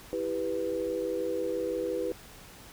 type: chord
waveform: sine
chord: E minor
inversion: none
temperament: just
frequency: 329.6 / 395.6 / 494.4 Hz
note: E4 / G4 / B4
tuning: 0 / +16 / +2 cents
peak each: -35 / -34 / -31 dBFS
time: 0.13-2.12 s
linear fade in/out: 0 ms
effects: pink hiss -50 dBFS RMS until 2.72 s